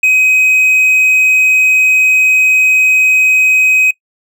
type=tone; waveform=triangle; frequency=2524 Hz; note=D#7; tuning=24 cents sharp; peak=-4 dBFS; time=0.03-3.91 s; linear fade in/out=5 ms; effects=noise-tail reverb RT60 0.1 s tail -23 dB re dry